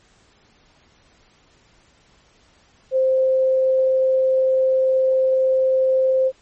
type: tone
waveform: sine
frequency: 523.3 Hz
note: C5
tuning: in tune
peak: -14 dBFS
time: 2.91-6.32 s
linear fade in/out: 50 ms
effects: pink hiss -56 dBFS RMS until 6.41 s + MP3 32 kbps